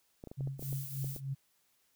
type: clicks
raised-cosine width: 2 ms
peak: -32 dBFS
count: 10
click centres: 0.239 / 0.273 / 0.315 / 0.408 / 0.474 / 0.594 / 0.625 / 0.728 / 1.044 / 1.163 s
type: tone with tremolo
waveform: sine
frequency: 136.1 Hz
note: C#3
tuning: 31 cents flat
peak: -32 dBFS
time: 0.37-1.35 s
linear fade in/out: 20 ms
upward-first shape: triangle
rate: 3.4 Hz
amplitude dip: 90%
type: noise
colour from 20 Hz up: violet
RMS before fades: -45 dBFS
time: 0.58-1.21 s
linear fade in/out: 50 ms
effects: white hiss -73 dBFS RMS until 1.95 s